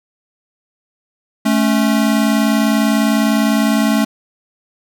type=tone pair together; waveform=square; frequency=217.3 / 277.2 Hz; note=A3 / C#4; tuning=-21 / 0 cents; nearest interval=major third; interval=421 cents; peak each=-14 / -17 dBFS; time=1.45-4.05 s; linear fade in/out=10 ms; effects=none